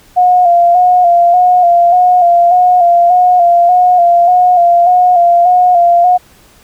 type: tone with vibrato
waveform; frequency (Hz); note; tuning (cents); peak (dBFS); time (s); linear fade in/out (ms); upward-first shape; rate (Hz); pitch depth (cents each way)
sine; 708; F5; +23; -4; 0.16-6.18; 20; square; 1.7; 38
effects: pink hiss -44 dBFS RMS until 6.63 s